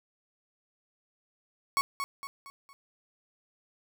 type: tone with echo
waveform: 35% pulse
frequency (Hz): 1108.7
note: C#6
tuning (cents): 0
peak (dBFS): -22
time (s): 1.77-1.81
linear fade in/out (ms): 0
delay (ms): 230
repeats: 4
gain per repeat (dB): -7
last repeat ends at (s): 2.73
effects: none